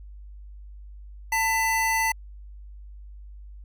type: tone pair together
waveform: square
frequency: 894.6 / 1999 Hz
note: A5 / B6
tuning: +28 / +20 cents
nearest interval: octave + major second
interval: 1392 cents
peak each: -25 dBFS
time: 1.32-2.12 s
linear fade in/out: 5 ms
effects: added 50 Hz sine -40 dBFS peak until 3.64 s